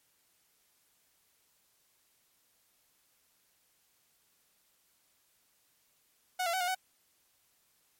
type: tone with pitch steps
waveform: sawtooth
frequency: 735 / 680 / 752 / 715 / 749 Hz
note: F#5 / F5 / F#5 / F5 / F#5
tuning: -12 / -46 / +28 / +41 / +21 cents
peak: -26 dBFS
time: 6.39-6.75 s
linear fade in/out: 10 ms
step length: 72 ms
effects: white hiss -71 dBFS RMS until 7.99 s + MP3 64 kbps